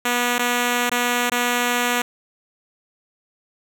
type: tone with dropouts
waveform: 5% pulse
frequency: 243.2 Hz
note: B3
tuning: 26 cents flat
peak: -7 dBFS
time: 0.05-2.02 s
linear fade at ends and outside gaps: 5 ms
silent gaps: 0.384-0.391 / 0.897-0.915 / 1.298-1.317 s
effects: none